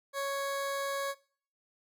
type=tone; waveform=20% pulse; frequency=554.4 Hz; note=C#5; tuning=in tune; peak=-27 dBFS; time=0.13-1.15 s; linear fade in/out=50 ms; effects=noise-tail reverb RT60 0.5 s tail -22 dB re dry